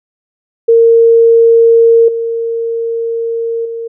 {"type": "tone with level steps", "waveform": "sine", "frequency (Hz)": 460, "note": "A#4", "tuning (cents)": -23, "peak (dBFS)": [-3, -13, -18], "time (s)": [0.68, 3.88], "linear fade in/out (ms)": 10, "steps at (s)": [2.08, 3.65], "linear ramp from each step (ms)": 5, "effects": []}